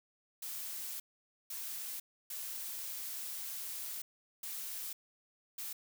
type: noise bursts at uneven times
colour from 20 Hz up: blue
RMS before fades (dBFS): -42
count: 5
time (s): 0.42-1 / 1.5-2 / 2.3-4.02 / 4.43-4.93 / 5.58-5.73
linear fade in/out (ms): 5
effects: none